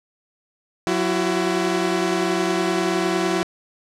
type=tone cluster; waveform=sawtooth; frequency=182.6 / 336.2 / 375.9 Hz; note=F#3 / E4 / F#4; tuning=-23 / +34 / +27 cents; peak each=-22 / -18 / -20 dBFS; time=0.87-3.43 s; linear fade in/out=0 ms; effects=low-pass 8000 Hz 12 dB/octave